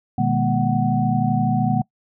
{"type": "tone cluster", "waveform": "sine", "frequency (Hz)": [121.5, 152.3, 204.9, 237.6, 745], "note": ["B2", "D#3", "G#3", "A#3", "F#5"], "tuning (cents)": [-28, -37, -23, 33, 12], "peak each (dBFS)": -23, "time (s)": [0.18, 1.82], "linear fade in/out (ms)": 5, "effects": ["noise-tail reverb RT60 0.1 s tail -23 dB re dry"]}